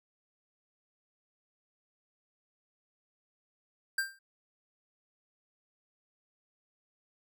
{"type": "tone with exponential decay", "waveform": "square", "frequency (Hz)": 1575, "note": "G6", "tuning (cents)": 8, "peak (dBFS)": -26, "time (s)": [3.98, 4.19], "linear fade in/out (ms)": 5, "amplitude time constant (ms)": 45, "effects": []}